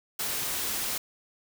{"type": "noise", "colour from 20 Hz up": "white", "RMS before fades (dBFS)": -31, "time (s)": [0.19, 0.98], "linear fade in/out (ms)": 5, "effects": []}